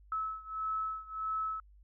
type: beating tone pair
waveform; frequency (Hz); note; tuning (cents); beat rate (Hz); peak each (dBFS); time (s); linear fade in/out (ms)
sine; 1298 / 1299.6; E6 / E6; -27 / -25; 1.6; -36 / -38; 0.12-1.6; 2
effects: added 50 Hz sine -56 dBFS peak until 1.83 s